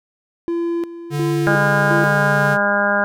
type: tone with tremolo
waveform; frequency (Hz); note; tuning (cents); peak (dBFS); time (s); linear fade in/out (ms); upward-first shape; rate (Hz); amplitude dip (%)
triangle; 339.6; F4; -48; -16; 0.48-2.04; 0; square; 1.4; 75
type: tone with vibrato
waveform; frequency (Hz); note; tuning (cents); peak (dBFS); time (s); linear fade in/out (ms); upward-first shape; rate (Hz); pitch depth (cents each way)
square; 145; D3; -22; -20; 1.1-2.58; 50; triangle; 1.3; 17
type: harmonic tone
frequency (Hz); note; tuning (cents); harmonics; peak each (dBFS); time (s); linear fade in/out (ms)
202.9; G#3; -40; 1 / 2 / 3 / 4 / 5 / 6 / 7 / 8; -24 / -31 / -20 / -24 / -25 / -29 / -20 / -20; 1.47-3.04; 0
effects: none

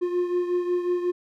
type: beating tone pair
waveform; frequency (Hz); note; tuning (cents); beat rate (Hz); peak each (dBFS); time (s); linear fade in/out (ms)
triangle; 354.3 / 359.8; F4 / F#4; +25 / -48; 5.5; -21 / -28; 0.01-1.12; 20
effects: none

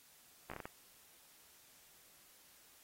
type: slowing click train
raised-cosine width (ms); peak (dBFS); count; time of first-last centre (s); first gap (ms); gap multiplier
0.5; -30; 6; 0.5-0.655; 15; 1.37
effects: white hiss -64 dBFS RMS until 2.83 s + AAC 48 kbps

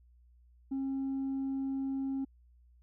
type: tone with tanh clipping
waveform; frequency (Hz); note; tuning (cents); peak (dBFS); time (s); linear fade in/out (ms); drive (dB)
triangle; 270; C#4; -45; -32; 0.71-2.25; 10; 6
effects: added 60 Hz sine -59 dBFS peak until 2.82 s

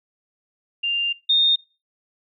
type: tone pair in turn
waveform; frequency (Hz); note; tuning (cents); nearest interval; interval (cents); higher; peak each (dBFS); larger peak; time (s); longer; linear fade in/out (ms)
sine; 2794 / 3668; F7 / A#7; 0 / -29; perfect fourth; 471; second; -20 / -14; second; 0.83-1.13 / 1.29-1.56; first; 10
effects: noise-tail reverb RT60 0.3 s tail -22 dB re dry

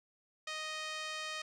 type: tone with band-pass filter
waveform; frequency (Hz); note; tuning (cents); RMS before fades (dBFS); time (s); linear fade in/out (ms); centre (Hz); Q
5% pulse; 622.3; D#5; 0; -41; 0.47-1.42; 5; 1700; 0.63
effects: none

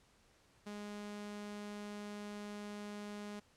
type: tone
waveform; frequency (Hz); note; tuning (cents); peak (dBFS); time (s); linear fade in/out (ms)
sawtooth; 206.9; G#3; -6; -40; 0.66-3.4; 10
effects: pink hiss -69 dBFS RMS until 3.56 s + low-pass 9000 Hz 12 dB/octave

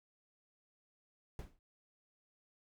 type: noise with exponential decay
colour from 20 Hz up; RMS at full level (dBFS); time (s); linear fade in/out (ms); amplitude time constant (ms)
brown; -40; 1.39-1.59; 1; 43
effects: none

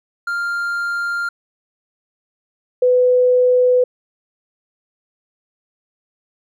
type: tone pair in turn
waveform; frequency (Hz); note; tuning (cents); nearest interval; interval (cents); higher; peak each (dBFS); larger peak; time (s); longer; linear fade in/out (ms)
triangle / sine; 1396.9 / 499.6; F6 / B4; 0 / +20; octave + tritone; 1780; first; -17 / -10; second; 0.27-1.29 / 2.82-3.84; neither; 5
effects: none

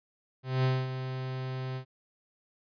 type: tone with ADSR envelope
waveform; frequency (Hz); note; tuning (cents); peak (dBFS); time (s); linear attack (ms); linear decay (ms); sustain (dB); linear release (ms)
45% pulse; 130; C3; -11; -23; 0.43-1.85; 210; 230; -10; 87
effects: resampled to 11025 Hz

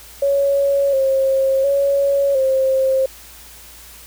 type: tone with pitch steps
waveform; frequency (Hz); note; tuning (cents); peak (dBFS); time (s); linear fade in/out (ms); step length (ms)
sine; 558 / 536 / 558 / 530; C#5 / C5 / C#5 / C5; +11 / +42 / +11 / +22; -13; 0.22-3.06; 5; 710
effects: added 57 Hz sine -46 dBFS peak until 4.06 s + white hiss -41 dBFS RMS until 4.06 s

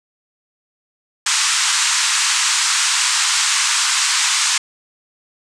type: band-pass noise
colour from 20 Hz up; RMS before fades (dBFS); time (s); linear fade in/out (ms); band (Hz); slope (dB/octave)
white; -17; 1.26-4.58; 5; 930 to 8500; 48
effects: none

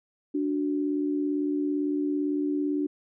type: tone pair together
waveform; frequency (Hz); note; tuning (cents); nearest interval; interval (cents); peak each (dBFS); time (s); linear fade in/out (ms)
sine; 292.2 / 370; D4 / F#4; -9 / 0; major third; 409; -25 / -32; 0.34-2.87; 10
effects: none

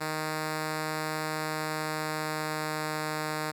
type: tone with pitch glide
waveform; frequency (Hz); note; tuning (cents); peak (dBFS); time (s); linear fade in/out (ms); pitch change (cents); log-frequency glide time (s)
5% pulse; 155.6 to 154.26; D#3 to D#3; 0 to -15; -19; 0-3.52; 20; -15; 1.27-3.08
effects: none

